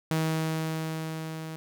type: tone with level ramp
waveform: sawtooth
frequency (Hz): 159.5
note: D#3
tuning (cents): +43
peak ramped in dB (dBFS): -20 to -32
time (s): 0.11-1.56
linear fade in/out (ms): 0
effects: none

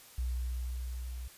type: tone with level ramp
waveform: sine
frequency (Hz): 61.74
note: B1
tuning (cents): 0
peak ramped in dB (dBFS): -30 to -38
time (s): 0.18-1.28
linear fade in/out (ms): 5
effects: white hiss -55 dBFS RMS until 1.37 s + resampled to 32000 Hz

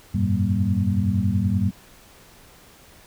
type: tone cluster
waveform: sine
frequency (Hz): 90.3 / 100.9 / 119.8 / 193.3 / 235.3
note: F#2 / G#2 / A#2 / G3 / A#3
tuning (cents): -42 / -49 / +48 / -24 / +16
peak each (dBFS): -25 / -23 / -29 / -23 / -28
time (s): 0.14-1.71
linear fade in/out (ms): 10
effects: pink hiss -50 dBFS RMS until 3.06 s

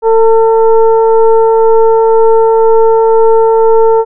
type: tone with frequency modulation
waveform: sine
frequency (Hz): 450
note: A4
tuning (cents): +39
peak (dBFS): -3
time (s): 0.02-4.05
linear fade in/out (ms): 50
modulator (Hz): 449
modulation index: 0.81
effects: none

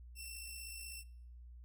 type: tone with amplitude modulation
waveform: 10% pulse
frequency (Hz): 2691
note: E7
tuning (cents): +35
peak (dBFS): -36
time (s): 0.15-1.04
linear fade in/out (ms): 50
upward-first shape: sine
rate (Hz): 56.2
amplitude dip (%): 35
effects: noise-tail reverb RT60 0.7 s tail -25 dB re dry + added 60 Hz sine -51 dBFS peak until 1.64 s

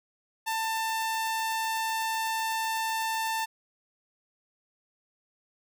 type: tone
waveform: sawtooth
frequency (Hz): 892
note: A5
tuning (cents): +23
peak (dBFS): -24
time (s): 0.46-3.46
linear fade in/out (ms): 20
effects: none

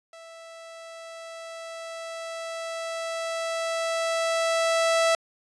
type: tone with level ramp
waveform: sawtooth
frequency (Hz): 659.3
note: E5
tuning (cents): 0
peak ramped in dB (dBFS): -40 to -15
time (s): 0.13-5.15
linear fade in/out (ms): 2
effects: resampled to 22050 Hz

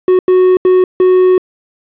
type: tone bursts at uneven times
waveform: triangle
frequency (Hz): 368.6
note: F#4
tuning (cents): -7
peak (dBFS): -3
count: 4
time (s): 0.08-0.19 / 0.28-0.57 / 0.65-0.84 / 1-1.38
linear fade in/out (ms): 2
effects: resampled to 8000 Hz + 7-bit

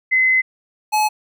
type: tone pair in turn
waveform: sine / square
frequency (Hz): 2043 / 853.3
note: C7 / G#5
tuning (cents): -42 / +47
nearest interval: octave + minor third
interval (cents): 1511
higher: first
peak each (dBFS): -12 / -15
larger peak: first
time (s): 0.11-0.42 / 0.92-1.09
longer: first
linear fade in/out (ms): 20
effects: none

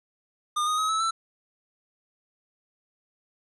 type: tone with pitch steps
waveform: square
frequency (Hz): 1214 / 1242.4 / 1271.4 / 1301.1 / 1331.5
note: D#6 / D#6 / D#6 / E6 / E6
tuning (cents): -43 / -3 / +37 / -23 / +17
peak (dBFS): -24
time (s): 0.56-1.11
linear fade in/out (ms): 10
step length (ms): 110
effects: resampled to 24000 Hz + 10-bit

